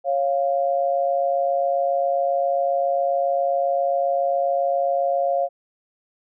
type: tone pair together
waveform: sine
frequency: 551.1 / 698.5 Hz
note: C#5 / F5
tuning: -10 / 0 cents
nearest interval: major third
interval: 410 cents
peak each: -21 dBFS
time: 0.04-5.49 s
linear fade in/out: 50 ms
effects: none